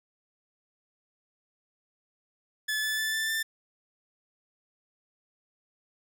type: tone with pitch steps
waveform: sawtooth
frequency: 1727 / 1740 / 1753.1 / 1766.3 / 1779.7 Hz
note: A6 / A6 / A6 / A6 / A6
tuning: -33 / -20 / -7 / +6 / +19 cents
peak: -24 dBFS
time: 2.68-3.43 s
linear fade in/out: 10 ms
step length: 150 ms
effects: none